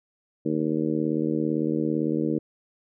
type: harmonic tone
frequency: 77.8 Hz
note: D#2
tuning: in tune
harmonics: 2 / 3 / 4 / 5 / 6 / 7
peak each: -31 / -28 / -26 / -32 / -31 / -39 dBFS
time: 0.45-2.39 s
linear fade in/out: 10 ms
effects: none